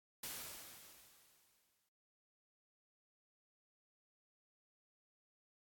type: noise with exponential decay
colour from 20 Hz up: white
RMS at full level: -44 dBFS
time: 0.23-1.89 s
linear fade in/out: 5 ms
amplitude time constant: 360 ms
effects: AAC 64 kbps